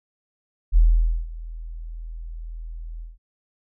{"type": "tone with ADSR envelope", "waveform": "sine", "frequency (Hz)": 40.95, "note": "E1", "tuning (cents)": -11, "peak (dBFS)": -10, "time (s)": [0.72, 3.18], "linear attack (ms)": 44, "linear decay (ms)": 500, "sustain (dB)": -21, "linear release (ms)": 170, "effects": []}